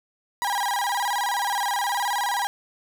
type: tone with vibrato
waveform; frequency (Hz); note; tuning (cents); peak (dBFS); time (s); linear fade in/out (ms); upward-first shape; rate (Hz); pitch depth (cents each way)
35% pulse; 885; A5; +10; -21; 0.42-2.47; 0; square; 19; 160
effects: none